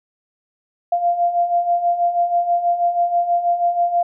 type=beating tone pair; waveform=sine; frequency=691 / 697.2 Hz; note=F5 / F5; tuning=-19 / -3 cents; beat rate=6.2 Hz; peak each=-22 / -16 dBFS; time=0.92-4.03 s; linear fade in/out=5 ms; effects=none